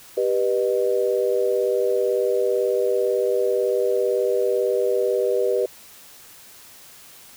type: chord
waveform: sine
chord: G augmented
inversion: none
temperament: just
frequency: 392 / 490 / 612.5 Hz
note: G4 / B4 / D#5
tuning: 0 / -14 / -27 cents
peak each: -22 / -21 / -26 dBFS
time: 0.17-5.66 s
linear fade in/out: 5 ms
effects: white hiss -46 dBFS RMS until 7.36 s